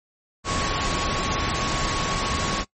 sine tone in noise, 1108.7 Hz, C#6, in tune, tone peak -29 dBFS, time 0.44-2.65 s, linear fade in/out 50 ms, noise pink, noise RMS -25 dBFS, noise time 0.44-2.65 s, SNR -7 dB, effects noise-tail reverb RT60 0.1 s tail -20 dB re dry + MP3 32 kbps

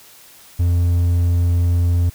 triangle tone, 86.8 Hz, F2, 10 cents flat, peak -11 dBFS, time 0.59-2.1 s, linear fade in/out 10 ms, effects white hiss -45 dBFS RMS until 2.14 s

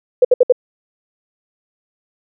sine tone bursts, 499.5 Hz, B4, 20 cents sharp, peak -5 dBFS, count 4, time 0.22-0.524 s, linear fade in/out 5 ms, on 28 ms, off 64 ms, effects none

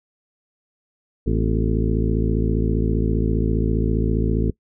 harmonic tone with a mistuned harmonic, 55 Hz, A1, in tune, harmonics 1 / 2 / 3 / 4 / 5 / 6 / 7 / 8, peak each -21 / -24 / -26 / -27 / -28 / -29 / -29 / -30 dBFS, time 1.26-4.51 s, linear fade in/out 10 ms, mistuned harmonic 5, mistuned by -100 cents, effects noise-tail reverb RT60 0.1 s tail -22 dB re dry

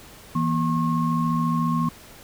sine tone cluster, 163.9 / 238.2 / 1081 Hz, E3 / A#3 / C#6, -10 / +38 / -44 cents, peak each -23 / -24 / -26 dBFS, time 0.35-1.89 s, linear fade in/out 5 ms, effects pink hiss -46 dBFS RMS until 2.23 s

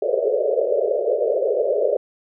pink band-pass noise, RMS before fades -20 dBFS, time 0.02-1.97 s, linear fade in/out 5 ms, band 400 to 630 Hz, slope 96 dB/octave, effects none

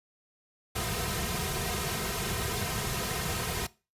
pink noise with comb filter, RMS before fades -32 dBFS, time 0.75-3.67 s, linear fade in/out 10 ms, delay 3.5 ms, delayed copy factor -0.95, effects noise-tail reverb RT60 0.3 s tail -20 dB re dry + resampled to 32000 Hz

